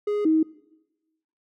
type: tone pair in turn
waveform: triangle / sine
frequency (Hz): 415.3 / 316.6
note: G#4 / D#4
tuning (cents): 0 / +30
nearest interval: perfect fourth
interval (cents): 470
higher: first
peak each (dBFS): -20 / -16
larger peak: second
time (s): 0.07-0.25 / 0.25-0.43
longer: neither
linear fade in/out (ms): 5
effects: noise-tail reverb RT60 1.0 s tail -20 dB re dry